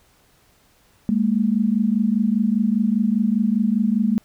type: tone pair together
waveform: sine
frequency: 203.8 / 228.8 Hz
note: G#3 / A#3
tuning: -32 / -32 cents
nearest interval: major second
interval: 200 cents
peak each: -19 dBFS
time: 1.09-4.18 s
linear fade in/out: 0 ms
effects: pink hiss -58 dBFS RMS until 4.24 s